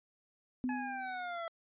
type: tone with exponential decay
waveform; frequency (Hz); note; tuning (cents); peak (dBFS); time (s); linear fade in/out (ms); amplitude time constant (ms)
sine; 252.4; B3; +38; -30; 0.64-1.38; 0; 160
type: linear sweep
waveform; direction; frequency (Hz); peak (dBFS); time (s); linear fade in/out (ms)
25% pulse; down; 853 to 659.3; -34; 0.69-1.48; 2
effects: resampled to 8000 Hz